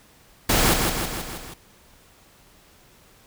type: noise with echo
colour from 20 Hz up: pink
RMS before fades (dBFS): -19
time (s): 0.49-0.74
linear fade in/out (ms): 5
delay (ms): 160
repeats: 5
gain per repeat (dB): -4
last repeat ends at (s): 1.54
effects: pink hiss -54 dBFS RMS until 3.26 s